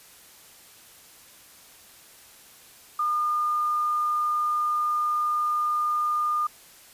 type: tone with quantisation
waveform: sine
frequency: 1213 Hz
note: D#6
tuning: 44 cents flat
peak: -22 dBFS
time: 2.99-6.47 s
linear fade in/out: 5 ms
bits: 8
effects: white hiss -51 dBFS RMS until 6.93 s + resampled to 32000 Hz